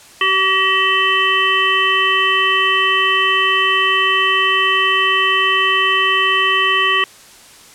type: harmonic tone with a mistuned harmonic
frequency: 382.2 Hz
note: G4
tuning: 44 cents flat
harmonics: 1 / 3 / 5 / 7 / 8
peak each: -24 / -17 / -17 / -19 / -18 dBFS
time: 0.21-7.04 s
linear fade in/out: 2 ms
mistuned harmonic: 7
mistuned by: -20 cents
effects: white hiss -42 dBFS RMS until 7.74 s + low-pass 10000 Hz 12 dB/octave